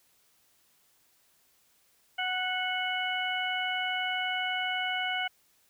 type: harmonic tone with a mistuned harmonic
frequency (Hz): 740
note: F#5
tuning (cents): 0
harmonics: 1 / 2 / 3 / 4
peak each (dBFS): -34 / -34 / -34 / -34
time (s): 2.18-5.28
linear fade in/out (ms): 10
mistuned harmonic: 3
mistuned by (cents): -22
effects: white hiss -67 dBFS RMS until 5.69 s